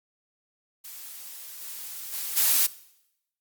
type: noise with level steps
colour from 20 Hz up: blue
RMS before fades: -41 / -38 / -32 / -21 dBFS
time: 0.84-2.67 s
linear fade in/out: 10 ms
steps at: 1.61 / 2.12 / 2.36 s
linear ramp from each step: 20 ms
effects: noise-tail reverb RT60 0.8 s tail -19 dB re dry + Opus 48 kbps